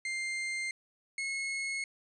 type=tone pair in turn; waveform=40% pulse; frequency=2100 / 2175 Hz; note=C7 / C#7; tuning=+6 / -33 cents; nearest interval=minor second; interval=61 cents; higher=second; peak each=-32 / -32 dBFS; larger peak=neither; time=0.05-0.71 / 1.18-1.84 s; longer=neither; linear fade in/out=2 ms; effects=resampled to 24000 Hz